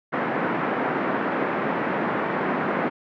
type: band-pass noise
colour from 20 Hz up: pink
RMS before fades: -25 dBFS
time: 0.12-2.9 s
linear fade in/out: 20 ms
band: 190 to 1900 Hz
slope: 24 dB/octave
effects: none